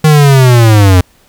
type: linear sweep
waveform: square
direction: down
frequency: 157 to 88 Hz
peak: -3 dBFS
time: 0.04-1.01 s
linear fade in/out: 5 ms
effects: pink hiss -48 dBFS RMS until 1.28 s